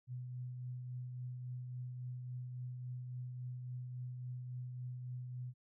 sine tone with tremolo, 125 Hz, B2, 21 cents sharp, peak -40 dBFS, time 0.07-5.54 s, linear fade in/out 50 ms, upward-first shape triangle, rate 3.6 Hz, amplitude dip 35%, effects none

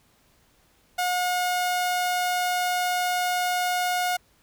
sawtooth tone, 721 Hz, F#5, 45 cents flat, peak -19 dBFS, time 0.98-4.17 s, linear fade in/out 10 ms, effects pink hiss -62 dBFS RMS until 4.42 s

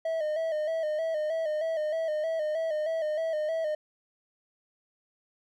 triangle tone with vibrato, 630 Hz, D#5, 21 cents sharp, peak -25 dBFS, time 0.05-3.75 s, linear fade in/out 5 ms, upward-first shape square, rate 3.2 Hz, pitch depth 56 cents each way, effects none

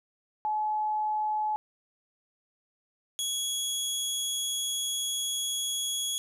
sine / 20% pulse tone pair in turn, 854 / 3342 Hz, G#5 / G#7, +48 / +10 cents, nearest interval 2 octaves, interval 2362 cents, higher second, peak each -26 / -23 dBFS, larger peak second, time 0.45-1.56 / 3.19-6.18 s, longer second, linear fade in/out 0 ms, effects none

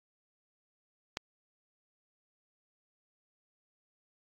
click, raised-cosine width 0.2 ms, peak -16 dBFS, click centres 1.171 s, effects AAC 64 kbps

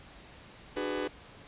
40% pulse chord, G# half-diminished seventh, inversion second, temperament just, 299 / 373.8 / 415.3 / 498.4 Hz, D4 / F#4 / G#4 / B4, +31 / +18 / 0 / +16 cents, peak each -36 / -37 / -37 / -35 dBFS, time 0.76-1.08 s, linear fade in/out 10 ms, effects pink hiss -52 dBFS RMS until 1.47 s + resampled to 8000 Hz

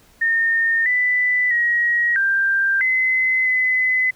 sine tone with pitch steps, 1828 / 1990 / 1896 / 1584 / 2041 / 2022 Hz, A#6 / B6 / A#6 / G6 / C7 / B6, -34 / +13 / +29 / +18 / -44 / +40 cents, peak -15 dBFS, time 0.21-4.11 s, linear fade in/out 10 ms, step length 650 ms, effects pink hiss -53 dBFS RMS until 4.15 s

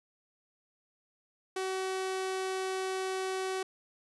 sawtooth tone, 378 Hz, F#4, 37 cents sharp, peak -28 dBFS, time 1.56-3.63 s, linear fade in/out 5 ms, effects resampled to 24000 Hz

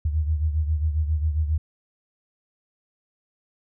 sine beating tone pair, 76.3 / 83.7 Hz, D#2 / E2, -33 / +27 cents, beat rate 7.4 Hz, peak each -21 / -28 dBFS, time 0.05-1.58 s, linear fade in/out 5 ms, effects none

